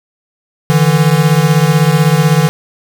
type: beating tone pair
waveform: square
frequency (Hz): 147.7 / 163.7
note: D3 / E3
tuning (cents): +10 / -12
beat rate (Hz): 16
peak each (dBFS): -11 / -11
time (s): 0.7-2.49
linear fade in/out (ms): 0
effects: 7-bit